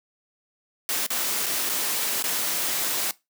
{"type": "noise with dropouts", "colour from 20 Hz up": "white", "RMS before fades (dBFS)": -26, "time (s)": [0.89, 3.11], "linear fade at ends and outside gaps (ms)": 0, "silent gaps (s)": [[1.064, 1.104], [1.46, 1.465], [1.692, 1.697], [2.224, 2.24]], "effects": ["noise-tail reverb RT60 0.2 s tail -19 dB re dry", "high-pass 200 Hz 12 dB/octave"]}